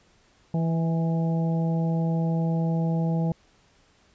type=harmonic tone with a mistuned harmonic; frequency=164.81 Hz; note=E3; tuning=in tune; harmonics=1 / 2 / 3 / 4 / 5; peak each=-22 / -36 / -35 / -37 / -38 dBFS; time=0.54-3.32 s; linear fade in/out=2 ms; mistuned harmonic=4; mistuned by=-19 cents; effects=pink hiss -61 dBFS RMS until 4.14 s + resampled to 16000 Hz